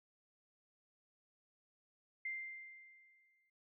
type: tone with exponential decay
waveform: sine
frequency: 2093 Hz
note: C7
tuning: in tune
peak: -38 dBFS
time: 2.25-3.5 s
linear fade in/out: 5 ms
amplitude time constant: 270 ms
effects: noise-tail reverb RT60 0.1 s tail -25 dB re dry